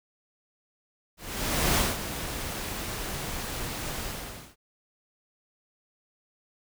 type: noise with ADSR envelope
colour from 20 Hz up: pink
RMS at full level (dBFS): -23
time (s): 1.17-4.56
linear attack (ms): 600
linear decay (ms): 190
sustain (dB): -11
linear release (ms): 530
effects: none